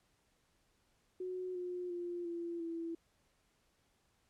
sine tone with pitch steps, 367.3 / 358.3 / 349.5 / 340.9 / 332.6 Hz, F#4 / F4 / F4 / F4 / E4, -13 / +44 / +1 / -42 / +16 cents, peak -38 dBFS, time 1.2-2.95 s, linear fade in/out 5 ms, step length 350 ms, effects pink hiss -75 dBFS RMS until 4.29 s + low-pass 11000 Hz 12 dB/octave

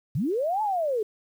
sine linear two-way sweep, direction up then down, 110 to 880 to 406.1 Hz, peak -23 dBFS, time 0.15-1.03 s, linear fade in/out 5 ms, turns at 0.62 s, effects 9-bit

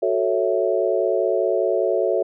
sine chord, F# minor seventh, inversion none, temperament equal, 370 / 440 / 554.4 / 659.3 Hz, F#4 / A4 / C#5 / E5, 0 / 0 / 0 / 0 cents, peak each -23 dBFS, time 0.02-2.23 s, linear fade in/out 10 ms, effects none

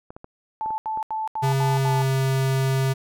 clicks, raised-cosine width 1 ms, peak -25 dBFS, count 6, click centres 0.105 / 0.165 / 0.244 / 0.66 / 0.706 / 0.974 s
sine tone bursts, 875 Hz, A5, 10 cents flat, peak -24 dBFS, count 6, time 0.61-2.02 s, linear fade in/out 0 ms, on 170 ms, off 78 ms
square tone with pitch glide, 135 to 133.6 Hz, C#3 to C3, -45 to +36 cents, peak -20 dBFS, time 1.42-2.94 s, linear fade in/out 20 ms, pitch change -19 cents, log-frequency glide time 1.79-1.92 s
effects none

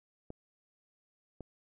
clicks, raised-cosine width 2 ms, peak -30 dBFS, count 2, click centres 0.304 / 1.407 s, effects none

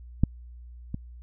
clicks, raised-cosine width 5 ms, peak -7 / -18 dBFS, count 2, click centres 0.236 / 0.944 s, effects added 60 Hz sine -42 dBFS peak until 1.22 s

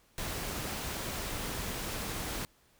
pink noise, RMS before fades -37 dBFS, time 0.18-2.45 s, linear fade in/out 0 ms, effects pink hiss -66 dBFS RMS until 2.79 s

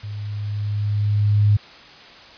sine tone with level ramp, 103.83 Hz, G#2, in tune, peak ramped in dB -28 to -11 dBFS, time 0.03-1.57 s, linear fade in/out 10 ms, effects white hiss -43 dBFS RMS until 2.37 s + resampled to 11025 Hz

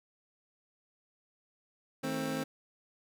25% pulse chord, A diminished, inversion second, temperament just, 158.4 / 220 / 264 Hz, Eb3 / A3 / C4, +31 / 0 / +16 cents, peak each -36 / -36 / -31 dBFS, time 2.03-2.44 s, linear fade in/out 10 ms, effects none

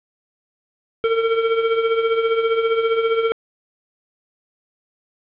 square tone with tremolo, 453.8 Hz, A#4, 47 cents flat, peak -14 dBFS, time 1.04-3.32 s, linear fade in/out 0 ms, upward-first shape triangle, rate 15 Hz, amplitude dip 65%, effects resampled to 8000 Hz + 7-bit

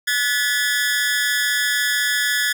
sawtooth tone with amplitude modulation, 1716 Hz, A6, 44 cents flat, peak -10 dBFS, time 0.07-2.53 s, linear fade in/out 10 ms, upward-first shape sine, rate 254 Hz, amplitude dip 95%, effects none

